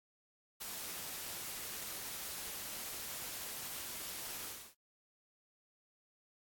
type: noise with ADSR envelope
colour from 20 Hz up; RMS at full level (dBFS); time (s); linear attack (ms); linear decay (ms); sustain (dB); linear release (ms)
white; -41; 0.6-4.75; 20; 7; -3; 310
effects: AAC 64 kbps